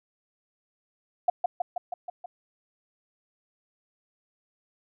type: tone with echo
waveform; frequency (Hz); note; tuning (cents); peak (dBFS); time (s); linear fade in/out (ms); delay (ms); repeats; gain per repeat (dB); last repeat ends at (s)
sine; 712; F5; +33; -17; 1.28-1.3; 5; 160; 6; -3; 2.26
effects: none